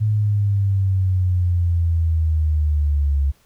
sine exponential sweep, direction down, 108 to 69 Hz, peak -15 dBFS, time 0-3.32 s, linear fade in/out 20 ms, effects pink hiss -58 dBFS RMS until 3.45 s

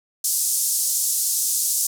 white band-pass noise, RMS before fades -22 dBFS, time 0.24-1.87 s, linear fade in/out 5 ms, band 5700 to 12000 Hz, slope 24 dB/octave, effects none

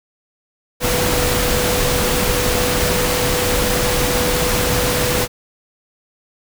sine tone in noise, 493.9 Hz, B4, in tune, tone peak -21 dBFS, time 0.8-5.28 s, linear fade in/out 50 ms, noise pink, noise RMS -18 dBFS, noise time 0.8-5.28 s, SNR -6 dB, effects none

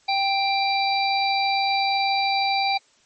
harmonic tone with a mistuned harmonic, 787 Hz, G5, 7 cents sharp, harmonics 1 / 3 / 5 / 6, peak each -21 / -26 / -28 / -29 dBFS, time 0.08-2.78 s, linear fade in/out 10 ms, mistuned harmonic 6, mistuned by -19 cents, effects white hiss -59 dBFS RMS until 3.05 s + MP3 32 kbps

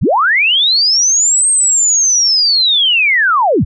sine linear two-way sweep, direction up then down, 41.2 to 8480 to 41.2 Hz, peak -8 dBFS, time 0.01-3.65 s, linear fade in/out 20 ms, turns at 1.49 s, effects none

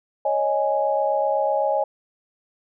sine chord, C# suspended second, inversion none, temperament equal, 554.4 / 622.3 / 830.6 Hz, C#5 / D#5 / G#5, 0 / 0 / 0 cents, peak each -23 dBFS, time 0.25-1.84 s, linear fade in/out 5 ms, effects none

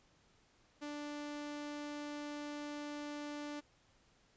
sawtooth tone, 293.7 Hz, D4, in tune, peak -38 dBFS, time 0.81-3.61 s, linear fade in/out 20 ms, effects pink hiss -70 dBFS RMS until 4.36 s + resampled to 16000 Hz

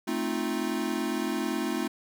square chord, F dominant seventh, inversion first, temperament equal, 220 / 261.6 / 311.1 / 349.2 Hz, A3 / C4 / Eb4 / F4, 0 / 0 / 0 / 0 cents, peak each -34 dBFS, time 0.07-1.88 s, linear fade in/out 10 ms, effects none

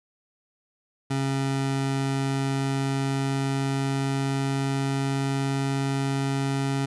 25% pulse tone with pitch glide, 136.1 to 136.97 Hz, C#3 to C#3, -31 to -20 cents, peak -20 dBFS, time 1.1-6.86 s, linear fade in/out 10 ms, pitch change +11 cents, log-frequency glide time 1.8-5.71 s, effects resampled to 24000 Hz

